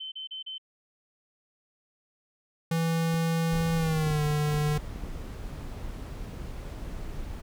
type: tone bursts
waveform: sine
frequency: 3073 Hz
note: G7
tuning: 35 cents flat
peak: -35 dBFS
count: 4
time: 0-0.582 s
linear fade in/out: 10 ms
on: 120 ms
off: 34 ms
type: tone with pitch glide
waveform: square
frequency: 164.81 to 149.4 Hz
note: E3 to D3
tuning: 0 to +30 cents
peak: -25 dBFS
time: 2.71-4.78 s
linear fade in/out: 5 ms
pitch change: -170 cents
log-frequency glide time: 3.76-4.21 s
type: clicks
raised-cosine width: 3 ms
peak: -28 dBFS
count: 8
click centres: 3.142 / 3.551 / 3.611 / 4.069 / 4.106 / 4.543 / 4.96 / 5.037 s
type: noise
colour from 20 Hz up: brown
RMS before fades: -37 dBFS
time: 3.51-7.42 s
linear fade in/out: 20 ms
effects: none